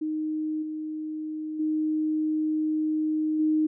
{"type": "tone with level steps", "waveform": "sine", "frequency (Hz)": 310, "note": "D#4", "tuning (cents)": -6, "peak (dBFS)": [-26, -30, -23, -20], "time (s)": [0.01, 3.67], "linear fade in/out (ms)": 10, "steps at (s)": [0.62, 1.59, 3.39], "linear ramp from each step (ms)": 10, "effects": []}